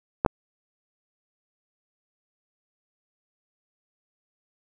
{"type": "clicks", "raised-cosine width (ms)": 1, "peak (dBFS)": -6, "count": 2, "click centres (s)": [0.249, 0.262], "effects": []}